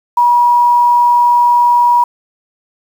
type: tone with quantisation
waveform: sine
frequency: 963 Hz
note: B5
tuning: 44 cents flat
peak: -6 dBFS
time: 0.17-2.04 s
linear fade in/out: 5 ms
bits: 6
effects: none